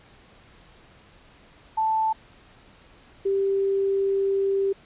sine tone pair in turn, 880 / 392 Hz, A5 / G4, 0 / 0 cents, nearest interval octave + major second, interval 1400 cents, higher first, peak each -20 dBFS, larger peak neither, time 1.77-2.13 / 3.25-4.73 s, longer second, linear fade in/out 10 ms, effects pink hiss -53 dBFS RMS until 4.85 s + resampled to 8000 Hz

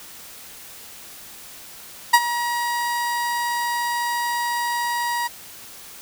30% pulse tone with ADSR envelope, 954 Hz, A#5, 40 cents sharp, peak -5 dBFS, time 2.13-5.28 s, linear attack 11 ms, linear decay 49 ms, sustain -14 dB, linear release 15 ms, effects white hiss -41 dBFS RMS until 6.01 s

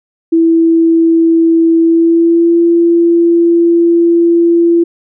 sine tone with pitch glide, 329.6 to 339.3 Hz, E4 to F4, 0 to -50 cents, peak -5 dBFS, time 0.32-4.84 s, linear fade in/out 10 ms, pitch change +50 cents, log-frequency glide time 1.8-2.59 s, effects none

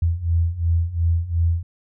sine beating tone pair, 82.41 / 85.21 Hz, E2 / F2, 0 / -42 cents, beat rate 2.8 Hz, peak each -22 / -19 dBFS, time 0.02-1.63 s, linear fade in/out 5 ms, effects none

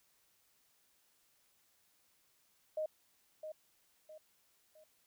sine tone with echo, 621 Hz, D#5, 3 cents flat, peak -34 dBFS, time 2.77-2.86 s, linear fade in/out 5 ms, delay 660 ms, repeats 3, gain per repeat -8 dB, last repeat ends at 4.84 s, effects white hiss -73 dBFS RMS until 5.06 s

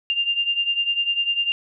sine beating tone pair, 2794 / 2804 Hz, F7 / F7, 0 / +6 cents, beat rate 10 Hz, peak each -21 / -25 dBFS, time 0.1-1.52 s, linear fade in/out 0 ms, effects none

